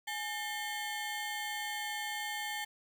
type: ring-modulated tone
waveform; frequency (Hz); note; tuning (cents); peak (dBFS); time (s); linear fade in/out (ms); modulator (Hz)
25% pulse; 1318.5; E6; 0; -29; 0.07-2.65; 10; 482
effects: 10-bit